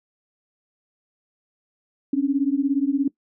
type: beating tone pair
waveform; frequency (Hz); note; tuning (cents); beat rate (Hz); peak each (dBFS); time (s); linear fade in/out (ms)
sine; 270 / 287; C#4 / D4; -45 / -40; 17; -21; 2.13-3.08; 5
effects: noise-tail reverb RT60 0.1 s tail -20 dB re dry